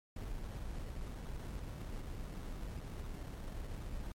brown noise with sample-and-hold, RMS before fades -43 dBFS, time 0.16-4.12 s, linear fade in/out 2 ms, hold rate 2450 Hz, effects MP3 64 kbps

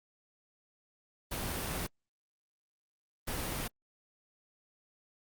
pink noise bursts at uneven times, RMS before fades -36 dBFS, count 2, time 1.31-1.87 / 3.27-3.68 s, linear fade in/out 10 ms, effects Opus 32 kbps

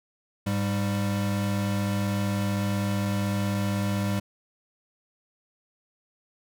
square tone pair together, 102.9 / 198.67 Hz, G#2 / G3, -16 / +23 cents, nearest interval major seventh, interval 1139 cents, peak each -28 dBFS, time 0.46-4.2 s, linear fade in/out 10 ms, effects none

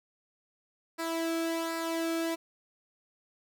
sawtooth tone with flanger, 329.6 Hz, E4, in tune, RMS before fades -32 dBFS, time 0.98-2.36 s, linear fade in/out 20 ms, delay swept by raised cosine 0.31 to 1.06 ms, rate 1.3 Hz, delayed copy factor -0.55, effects none

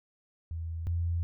sine tone pair in turn, 82.41 / 85.02 Hz, E2 / F2, 0 / -46 cents, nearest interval minor second, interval 54 cents, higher second, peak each -33 / -27 dBFS, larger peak second, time 0.51-0.87 / 0.87-1.23 s, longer neither, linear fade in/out 0 ms, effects none

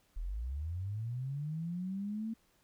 sine linear sweep, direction up, 35.92 to 227.7 Hz, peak -35 dBFS, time 0.16-2.34 s, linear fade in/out 10 ms, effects pink hiss -71 dBFS RMS until 2.63 s

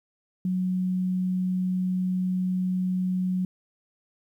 sine tone, 184 Hz, F#3, 9 cents flat, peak -23 dBFS, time 0.45-3.45 s, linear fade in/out 2 ms, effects 10-bit

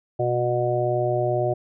harmonic tone with a mistuned harmonic, 121.9 Hz, B2, 22 cents flat, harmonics 1 / 3 / 4 / 5 / 6, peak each -26 / -25 / -35 / -24 / -28 dBFS, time 0.19-1.54 s, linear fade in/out 10 ms, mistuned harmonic 1, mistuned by +26 cents, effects none

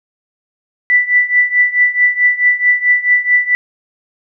sine tone with tremolo, 1975.5 Hz, B6, in tune, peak -5 dBFS, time 0.9-3.55 s, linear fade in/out 0 ms, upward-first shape triangle, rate 4.6 Hz, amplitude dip 90%, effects none

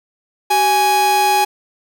45% pulse tone pair together, 381.1 / 830.6 Hz, G4 / G#5, -49 / 0 cents, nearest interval octave + minor second, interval 1349 cents, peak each -22 / -12 dBFS, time 0.5-1.45 s, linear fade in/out 10 ms, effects 8-bit

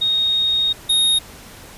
sine / square tone pair in turn, 3726 / 3726 Hz, A#7 / A#7, -2 / -2 cents, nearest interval unison, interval 0 cents, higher neither, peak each -15 / -14 dBFS, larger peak second, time 0.01-0.73 / 0.89-1.19 s, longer first, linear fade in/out 10 ms, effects pink hiss -40 dBFS RMS until 1.77 s + resampled to 32000 Hz

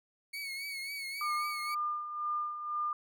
30% pulse tone with vibrato, 2217 Hz, C#7, in tune, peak -35 dBFS, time 0.33-1.75 s, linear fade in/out 10 ms, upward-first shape triangle, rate 3.7 Hz, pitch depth 63 cents each way
sine tone with tremolo, 1204 Hz, D6, 43 cents sharp, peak -30 dBFS, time 1.21-2.93 s, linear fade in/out 2 ms, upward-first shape sine, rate 2 Hz, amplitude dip 60%
effects none

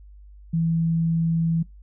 sine tone, 164.81 Hz, E3, in tune, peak -19 dBFS, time 0.53-1.63 s, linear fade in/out 10 ms, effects noise-tail reverb RT60 0.2 s tail -24 dB re dry + added 50 Hz sine -43 dBFS peak until 1.82 s

